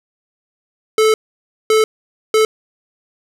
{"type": "tone bursts at uneven times", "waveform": "square", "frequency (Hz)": 436.1, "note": "A4", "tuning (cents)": -15, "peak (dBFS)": -10, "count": 3, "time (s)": [[0.98, 1.14], [1.7, 1.84], [2.34, 2.45]], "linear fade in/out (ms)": 2, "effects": ["low-pass 11000 Hz 12 dB/octave", "7-bit"]}